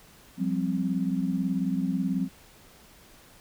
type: chord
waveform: sine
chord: F suspended second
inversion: none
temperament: equal with one note detuned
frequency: 177.67 / 196 / 261.6 Hz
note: F3 / G3 / C4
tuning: +30 / 0 / 0 cents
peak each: -29 dBFS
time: 0.37-2.29 s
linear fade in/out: 50 ms
effects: pink hiss -54 dBFS RMS until 3.4 s